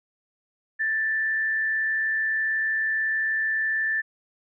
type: tone with frequency modulation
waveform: sine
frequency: 1764 Hz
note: A6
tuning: 4 cents sharp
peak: -22 dBFS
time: 0.79-4.02 s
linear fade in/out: 20 ms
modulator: 98.4 Hz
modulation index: 0.35
effects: none

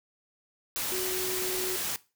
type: tone in noise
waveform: sine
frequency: 370 Hz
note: F#4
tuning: in tune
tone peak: -32 dBFS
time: 0.92-1.76 s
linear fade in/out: 0 ms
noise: white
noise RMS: -32 dBFS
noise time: 0.76-1.96 s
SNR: -3 dB
effects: noise-tail reverb RT60 0.3 s tail -19 dB re dry

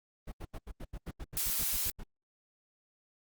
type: noise bursts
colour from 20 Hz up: brown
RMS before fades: -40 dBFS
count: 14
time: 0.27-2.037 s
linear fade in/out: 10 ms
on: 51 ms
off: 81 ms
type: noise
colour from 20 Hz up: blue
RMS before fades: -32 dBFS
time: 1.37-1.9 s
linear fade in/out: 0 ms
effects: Opus 32 kbps

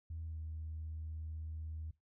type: tone with pitch glide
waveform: sine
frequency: 81 to 79.01 Hz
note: E2 to D#2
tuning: -30 to +27 cents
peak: -40 dBFS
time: 0.1-1.91 s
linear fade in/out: 5 ms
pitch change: -43 cents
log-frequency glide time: 0.25-0.38 s
effects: noise-tail reverb RT60 0.2 s tail -20 dB re dry + tanh soft clip ceiling -36 dBFS

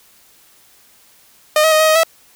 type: tone with pitch steps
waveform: sawtooth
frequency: 612 / 636 / 622 / 631 / 627 / 653 Hz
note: D#5 / D#5 / D#5 / D#5 / D#5 / E5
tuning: -29 / +38 / -1 / +24 / +13 / -17 cents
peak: -6 dBFS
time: 1.56-2.034 s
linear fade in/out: 2 ms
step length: 79 ms
effects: white hiss -50 dBFS RMS until 2.35 s

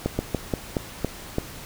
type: slowing click train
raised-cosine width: 2 ms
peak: -9 dBFS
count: 7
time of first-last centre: 0.06-1.384 s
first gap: 130 ms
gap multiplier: 1.21
effects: pink hiss -40 dBFS RMS until 1.65 s

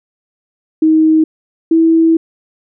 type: tone pair in turn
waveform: sine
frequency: 315.6 / 326.5 Hz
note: D#4 / E4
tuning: +25 / -17 cents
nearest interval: minor second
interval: 58 cents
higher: second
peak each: -6 dBFS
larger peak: neither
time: 0.82-1.24 / 1.71-2.17 s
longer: second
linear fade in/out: 5 ms
effects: none

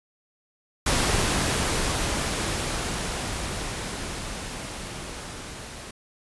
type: noise with level ramp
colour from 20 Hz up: pink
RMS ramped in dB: -22 to -39 dBFS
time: 0.86-5.91 s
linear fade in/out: 5 ms
effects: resampled to 24000 Hz

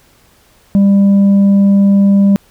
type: tone with tanh clipping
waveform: triangle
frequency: 198.6 Hz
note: G3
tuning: 23 cents sharp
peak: -6 dBFS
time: 0.75-2.36 s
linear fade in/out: 0 ms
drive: 8 dB
effects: pink hiss -49 dBFS RMS until 2.5 s

